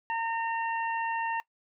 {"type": "harmonic tone", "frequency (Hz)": 914, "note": "A#5", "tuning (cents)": -34, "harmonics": [1, 2, 3], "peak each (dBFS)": [-29, -35, -39], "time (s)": [0.1, 1.4], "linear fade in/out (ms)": 0, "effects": ["noise-tail reverb RT60 0.1 s tail -21 dB re dry"]}